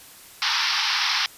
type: band-pass noise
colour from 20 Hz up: white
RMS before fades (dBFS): -23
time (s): 0.42-1.26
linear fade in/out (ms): 0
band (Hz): 810 to 5600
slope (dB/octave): 96
effects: white hiss -46 dBFS RMS until 1.37 s + resampled to 32000 Hz